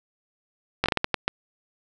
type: slowing click train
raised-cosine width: 0.3 ms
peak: -5 dBFS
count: 8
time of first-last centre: 0.84-1.28 s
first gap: 19 ms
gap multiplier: 1.39
effects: none